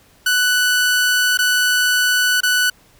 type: tone with dropouts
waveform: sawtooth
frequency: 1487 Hz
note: F#6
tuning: 8 cents sharp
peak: -10 dBFS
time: 0.26-2.7 s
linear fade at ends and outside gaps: 5 ms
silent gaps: 1.374-1.388 / 2.406-2.432 s
effects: pink hiss -52 dBFS RMS until 2.99 s